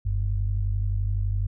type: tone pair together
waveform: sine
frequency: 46.25 / 98 Hz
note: F#1 / G2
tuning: 0 / 0 cents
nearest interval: octave + minor second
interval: 1300 cents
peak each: -25 dBFS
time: 0.05-1.47 s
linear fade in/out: 10 ms
effects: none

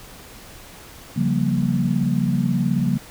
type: chord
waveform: sine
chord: G half-diminished seventh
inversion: second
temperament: equal with one note detuned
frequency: 138.59 / 174.61 / 193.19 / 233.1 Hz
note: Db3 / F3 / G3 / Bb3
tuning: 0 / 0 / -25 / 0 cents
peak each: -23 dBFS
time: 1.16-2.98 s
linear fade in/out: 10 ms
effects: pink hiss -42 dBFS RMS until 3.1 s

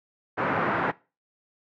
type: band-pass noise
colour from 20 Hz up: white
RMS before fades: -26 dBFS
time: 0.37-0.92 s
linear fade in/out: 20 ms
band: 110 to 1600 Hz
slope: 24 dB/octave
effects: noise-tail reverb RT60 0.3 s tail -21 dB re dry

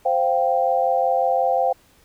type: chord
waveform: sine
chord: C suspended fourth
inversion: none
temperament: equal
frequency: 523.3 / 698.5 / 784 Hz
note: C5 / F5 / G5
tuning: 0 / 0 / 0 cents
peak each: -21 dBFS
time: 0.05-1.73 s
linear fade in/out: 10 ms
effects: pink hiss -56 dBFS RMS until 2.04 s

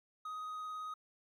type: tone with vibrato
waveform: triangle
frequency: 1253 Hz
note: D#6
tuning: 12 cents sharp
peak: -38 dBFS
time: 0.25-0.94 s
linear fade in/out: 5 ms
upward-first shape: triangle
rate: 18 Hz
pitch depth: 11 cents each way
effects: MP3 96 kbps

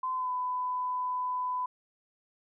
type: tone with pitch glide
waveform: sine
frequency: 1026 to 1001.4 Hz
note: C6 to B5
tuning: -34 to +24 cents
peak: -29 dBFS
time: 0.03-1.66 s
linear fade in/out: 5 ms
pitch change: -42 cents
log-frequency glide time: 0.14-0.31 s
effects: none

